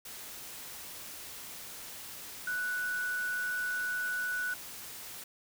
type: tone in noise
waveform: sine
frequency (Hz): 1480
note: F#6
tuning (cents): 0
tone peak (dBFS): -31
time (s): 2.47-4.54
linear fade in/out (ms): 5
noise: white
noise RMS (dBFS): -45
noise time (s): 0.05-5.24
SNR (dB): +11
effects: none